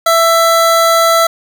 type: tone pair together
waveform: square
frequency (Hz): 664 / 1328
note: E5 / E6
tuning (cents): +12 / +12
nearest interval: octave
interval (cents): 1200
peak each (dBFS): -11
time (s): 0.06-1.27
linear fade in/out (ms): 5
effects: none